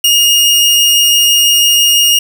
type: tone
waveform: sawtooth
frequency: 2851 Hz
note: F7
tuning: 35 cents sharp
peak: -3 dBFS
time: 0.04-2.19 s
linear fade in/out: 5 ms
effects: 7-bit